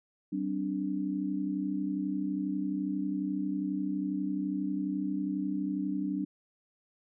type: chord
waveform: sine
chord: G suspended fourth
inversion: none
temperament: equal with one note detuned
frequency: 191.3 / 261.6 / 293.7 Hz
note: G3 / C4 / D4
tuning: -42 / 0 / 0 cents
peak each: -34 / -37 / -32 dBFS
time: 0.32-6.25 s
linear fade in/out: 10 ms
effects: none